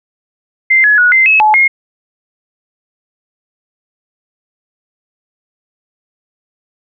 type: tone with pitch steps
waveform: sine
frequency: 2085 / 1693 / 1460 / 2077 / 2581 / 856 / 2144 Hz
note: C7 / G#6 / F#6 / C7 / E7 / A5 / C7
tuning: -7 / +33 / -24 / -13 / -37 / -48 / +42 cents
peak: -5 dBFS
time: 0.7-1.68 s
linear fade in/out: 10 ms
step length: 140 ms
effects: none